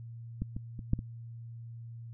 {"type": "clicks", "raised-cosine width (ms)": 5, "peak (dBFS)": [-19, -24, -27, -14, -24], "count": 5, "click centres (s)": [0.42, 0.565, 0.792, 0.934, 0.991], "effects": ["added 116 Hz sine -42 dBFS peak until 2.13 s"]}